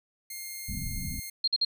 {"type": "tone", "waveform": "5% pulse", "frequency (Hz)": 2123, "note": "C7", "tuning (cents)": 25, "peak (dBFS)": -27, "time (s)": [0.3, 1.3], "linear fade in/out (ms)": 5}
{"type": "low-pass noise", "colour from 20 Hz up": "pink", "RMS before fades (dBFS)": -35, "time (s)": [0.68, 1.2], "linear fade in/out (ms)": 5, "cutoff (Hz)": 260, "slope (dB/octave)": 96}
{"type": "tone bursts", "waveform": "sine", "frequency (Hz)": 4214, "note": "C8", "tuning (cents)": 12, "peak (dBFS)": -22, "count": 3, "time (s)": [1.44, 1.649], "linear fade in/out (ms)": 5, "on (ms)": 37, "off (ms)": 49}
{"effects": []}